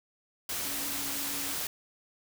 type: tone in noise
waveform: sine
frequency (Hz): 282.3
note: C#4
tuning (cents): +32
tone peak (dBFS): -44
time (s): 0.65-1.54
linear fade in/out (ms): 2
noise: white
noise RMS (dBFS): -34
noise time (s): 0.49-1.67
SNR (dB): -13
effects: none